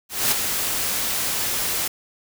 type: noise with ADSR envelope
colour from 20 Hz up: white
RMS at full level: -18 dBFS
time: 0.09-1.88 s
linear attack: 230 ms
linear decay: 8 ms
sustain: -6 dB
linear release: 6 ms
effects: none